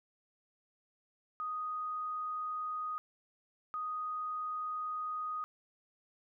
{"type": "tone bursts at uneven times", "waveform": "sine", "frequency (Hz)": 1244.5, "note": "D#6", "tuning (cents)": 0, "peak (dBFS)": -35, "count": 2, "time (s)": [[1.4, 2.98], [3.74, 5.44]], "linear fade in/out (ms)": 0, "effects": []}